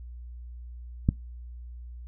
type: click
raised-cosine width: 5 ms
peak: -8 dBFS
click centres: 1.089 s
effects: noise-tail reverb RT60 0.2 s tail -23 dB re dry + added 60 Hz sine -39 dBFS peak until 2.07 s